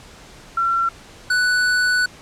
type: tone pair in turn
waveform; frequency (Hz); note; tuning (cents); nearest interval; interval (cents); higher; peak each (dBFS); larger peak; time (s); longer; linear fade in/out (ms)
sine / square; 1359 / 1485.1; F6 / F#6; -48 / +6; major second; 154; second; -16; neither; 0.57-0.89 / 1.3-2.06; second; 5
effects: pink hiss -43 dBFS RMS until 2.21 s + low-pass 8000 Hz 12 dB/octave